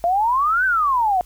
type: exponential two-way sweep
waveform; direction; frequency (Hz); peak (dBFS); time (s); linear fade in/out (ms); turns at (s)
sine; up then down; 669 to 1568 to 704; -15; 0.04-1.21; 0; 0.65
effects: added 50 Hz sine -43 dBFS peak until 1.25 s + white hiss -53 dBFS RMS until 1.25 s